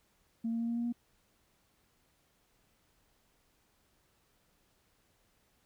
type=tone with pitch steps; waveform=sine; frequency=228.2 / 230.2 / 232.2 / 234.2 / 236.2 / 238.3 Hz; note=A#3 / A#3 / A#3 / A#3 / A#3 / A#3; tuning=-37 / -22 / -7 / +8 / +23 / +38 cents; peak=-30 dBFS; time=0.44-0.926 s; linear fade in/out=10 ms; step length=81 ms; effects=tanh soft clip ceiling -27 dBFS + pink hiss -72 dBFS RMS until 5.65 s